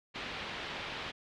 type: low-pass noise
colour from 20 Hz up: white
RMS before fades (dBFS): -41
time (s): 0.14-1.12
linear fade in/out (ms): 20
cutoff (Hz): 3500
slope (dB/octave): 24
effects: none